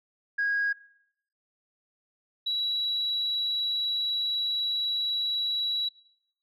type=tone pair in turn; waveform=sine; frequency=1643 / 3908 Hz; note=G#6 / B7; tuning=-19 / -19 cents; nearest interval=octave + minor third; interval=1500 cents; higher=second; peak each=-23 / -25 dBFS; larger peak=first; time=0.38-0.73 / 2.46-5.89 s; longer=second; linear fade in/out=10 ms; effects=noise-tail reverb RT60 0.7 s tail -19 dB re dry + tanh soft clip ceiling -20 dBFS